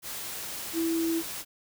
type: tone in noise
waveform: sine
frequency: 329.6 Hz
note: E4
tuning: in tune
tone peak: -25 dBFS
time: 0.73-1.23 s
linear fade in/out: 50 ms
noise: white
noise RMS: -37 dBFS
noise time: 0.02-1.45 s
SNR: +9 dB
effects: none